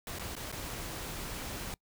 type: noise with dropouts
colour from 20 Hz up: pink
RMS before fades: -40 dBFS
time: 0.07-1.74 s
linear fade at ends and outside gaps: 1 ms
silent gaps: 0.187-0.195 / 0.353-0.365 / 0.517-0.525 s
effects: noise-tail reverb RT60 0.1 s tail -25 dB re dry